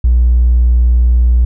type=tone with tanh clipping; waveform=triangle; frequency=60.1 Hz; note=B1; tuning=46 cents flat; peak=-5 dBFS; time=0.04-1.45 s; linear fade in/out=5 ms; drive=1 dB; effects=none